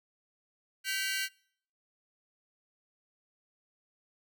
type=tone cluster; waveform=sawtooth; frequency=1546 / 1974 / 2293 / 2802 / 4268 Hz; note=G6 / B6 / D7 / F7 / C8; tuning=-24 / -1 / -42 / +5 / +34 cents; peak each=-31 / -35 / -36 / -35 / -39 dBFS; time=0.84-1.29 s; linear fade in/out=50 ms; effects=noise-tail reverb RT60 0.6 s tail -25 dB re dry